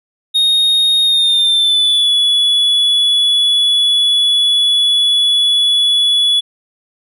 triangle tone with pitch glide, 3718 to 3409 Hz, A#7 to G#7, -5 to +45 cents, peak -8 dBFS, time 0.34-6.41 s, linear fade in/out 20 ms, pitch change -150 cents, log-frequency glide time 1.03-2.11 s, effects none

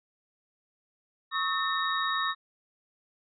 sine tone cluster, 1111 / 1281 / 1808 / 3782 Hz, C#6 / E6 / A6 / A#7, +4 / -50 / +47 / +24 cents, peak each -31 / -32 / -32 / -33 dBFS, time 1.31-2.35 s, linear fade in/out 50 ms, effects none

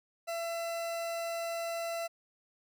40% pulse tone, 672 Hz, E5, 33 cents sharp, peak -33 dBFS, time 0.27-2.08 s, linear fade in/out 20 ms, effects none

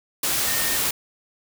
sine tone in noise, 1830 Hz, A#6, 32 cents flat, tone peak -31 dBFS, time 0.47-0.77 s, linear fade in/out 5 ms, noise white, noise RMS -23 dBFS, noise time 0.23-0.91 s, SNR -11 dB, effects none

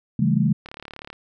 sine chord, A dominant seventh, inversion first, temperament just, 137.5 / 165 / 198 / 220 Hz, C#3 / E3 / G3 / A3, -14 / +2 / +18 / 0 cents, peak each -22 dBFS, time 0.19-0.53 s, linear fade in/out 5 ms
click train, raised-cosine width 0.3 ms, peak -21 dBFS, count 18, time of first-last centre 0.66-1.13 s, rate 36.2 Hz
effects none

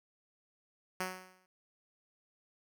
5% pulse tone with exponential decay, 185.2 Hz, F#3, 2 cents sharp, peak -21 dBFS, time 1-1.46 s, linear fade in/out 2 ms, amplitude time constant 98 ms, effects none

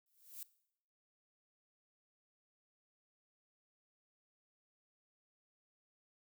violet noise with exponential growth, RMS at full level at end -44 dBFS, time 0.06-0.43 s, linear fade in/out 2 ms, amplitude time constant 80 ms, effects noise-tail reverb RT60 0.7 s tail -19 dB re dry

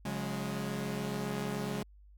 sawtooth chord, C# suspended fourth, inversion none, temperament equal with one note detuned, 138.59 / 180.67 / 207.7 Hz, C#3 / F#3 / G#3, 0 / -41 / 0 cents, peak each -35 / -36 / -33 dBFS, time 0.05-1.83 s, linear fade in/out 5 ms, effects added 50 Hz sine -54 dBFS peak until 2.17 s

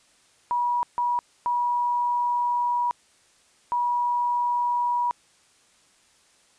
sine tone bursts at uneven times, 967 Hz, B5, 37 cents flat, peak -21 dBFS, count 4, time 0.51-0.83 / 0.98-1.19 / 1.46-2.91 / 3.72-5.11 s, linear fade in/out 0 ms, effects white hiss -60 dBFS RMS until 6.58 s + resampled to 22050 Hz

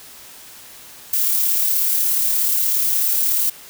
violet noise with amplitude modulation, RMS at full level -17 dBFS, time 1.13-3.5 s, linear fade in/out 5 ms, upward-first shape sine, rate 36.7 Hz, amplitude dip 25%, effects white hiss -41 dBFS RMS until 3.69 s

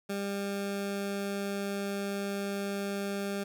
20% pulse tone, 199.5 Hz, G3, 31 cents sharp, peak -27 dBFS, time 0.09-3.44 s, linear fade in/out 10 ms, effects none

